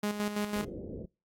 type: tone with tremolo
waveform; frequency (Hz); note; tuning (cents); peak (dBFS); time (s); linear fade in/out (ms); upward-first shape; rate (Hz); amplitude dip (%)
sawtooth; 207.7; G#3; 0; -25; 0.03-0.65; 5; square; 6; 55
type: low-pass noise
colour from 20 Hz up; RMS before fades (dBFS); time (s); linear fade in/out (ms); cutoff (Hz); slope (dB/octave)
white; -41; 0.55-1.06; 10; 520; 48
effects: noise-tail reverb RT60 0.3 s tail -25 dB re dry + AAC 64 kbps